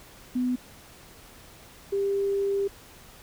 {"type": "tone pair in turn", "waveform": "sine", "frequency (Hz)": [250, 396.9], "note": ["B3", "G4"], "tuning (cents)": [21, 22], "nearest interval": "minor sixth", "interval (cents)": 801, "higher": "second", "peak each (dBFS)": -23, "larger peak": "neither", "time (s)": [[0.35, 0.56], [1.92, 2.68]], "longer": "second", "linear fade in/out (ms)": 10, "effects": ["pink hiss -50 dBFS RMS until 3.22 s"]}